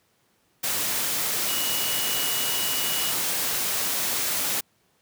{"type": "tone in noise", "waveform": "sine", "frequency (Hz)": 2919, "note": "F#7", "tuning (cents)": -24, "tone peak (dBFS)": -31, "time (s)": [1.48, 3.12], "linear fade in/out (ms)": 10, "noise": "white", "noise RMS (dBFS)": -26, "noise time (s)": [0.63, 4.61], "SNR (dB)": -8, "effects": ["pink hiss -66 dBFS RMS until 5.01 s", "high-pass 100 Hz 12 dB/octave"]}